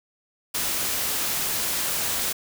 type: noise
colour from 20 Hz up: white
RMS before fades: -26 dBFS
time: 0.54-2.33 s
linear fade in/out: 10 ms
effects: none